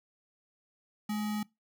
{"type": "tone with sample-and-hold", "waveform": "sine", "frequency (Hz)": 212, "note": "G#3", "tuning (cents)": 36, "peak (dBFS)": -30, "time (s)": [1.09, 1.43], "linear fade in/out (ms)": 5, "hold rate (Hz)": 1050, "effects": ["noise-tail reverb RT60 0.2 s tail -22 dB re dry"]}